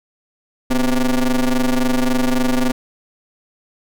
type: ring-modulated tone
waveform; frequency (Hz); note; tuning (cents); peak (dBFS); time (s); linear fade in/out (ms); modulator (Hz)
45% pulse; 130.81; C3; 0; -11; 0.7-2.72; 10; 119
effects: none